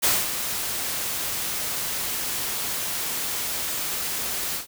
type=noise with ADSR envelope; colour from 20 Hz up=white; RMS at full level=-19 dBFS; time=0.02-4.67 s; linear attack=25 ms; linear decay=220 ms; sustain=-9 dB; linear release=120 ms; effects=none